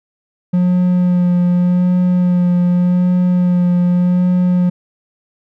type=tone with vibrato; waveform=triangle; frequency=178.6 Hz; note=F3; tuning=39 cents sharp; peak=-8 dBFS; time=0.53-4.7 s; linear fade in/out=10 ms; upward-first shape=sine; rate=0.85 Hz; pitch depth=16 cents each way; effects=none